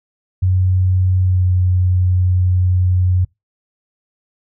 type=tone with pitch glide; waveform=sine; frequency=92.5 to 91.12 Hz; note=F#2 to F#2; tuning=0 to -26 cents; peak=-11 dBFS; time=0.42-3.25 s; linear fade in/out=10 ms; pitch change=-26 cents; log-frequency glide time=1.23-1.46 s; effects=noise-tail reverb RT60 0.2 s tail -25 dB re dry